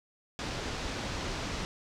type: low-pass noise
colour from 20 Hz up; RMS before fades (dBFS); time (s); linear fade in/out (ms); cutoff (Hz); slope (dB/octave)
pink; -36; 0.39-1.65; 0; 6400; 24
effects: none